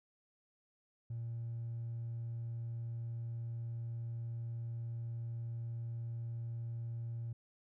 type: tone with hard clipping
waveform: sine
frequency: 116.54 Hz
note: A#2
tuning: in tune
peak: -39 dBFS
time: 1.1-7.33 s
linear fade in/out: 5 ms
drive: 1 dB
effects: none